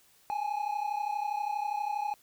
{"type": "tone pair together", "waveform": "triangle", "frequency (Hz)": [821, 853.4], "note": ["G#5", "G#5"], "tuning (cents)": [-20, 47], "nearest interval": "minor second", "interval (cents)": 67, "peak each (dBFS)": [-30, -32], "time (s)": [0.3, 2.14], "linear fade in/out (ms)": 0, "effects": ["white hiss -63 dBFS RMS until 2.22 s"]}